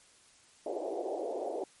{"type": "band-pass noise", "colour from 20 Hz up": "pink", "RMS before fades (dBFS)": -36, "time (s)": [0.66, 1.64], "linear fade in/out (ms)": 2, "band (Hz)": [340, 730], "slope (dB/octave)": 48, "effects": ["white hiss -61 dBFS RMS until 1.8 s", "MP3 48 kbps"]}